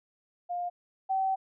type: tone pair in turn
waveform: sine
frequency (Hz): 706 / 767.1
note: F5 / G5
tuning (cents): +19 / -38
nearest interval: minor second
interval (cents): 143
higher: second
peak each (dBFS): -30 / -25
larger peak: second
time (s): 0.49-0.7 / 1.09-1.36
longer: second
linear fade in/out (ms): 20
effects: none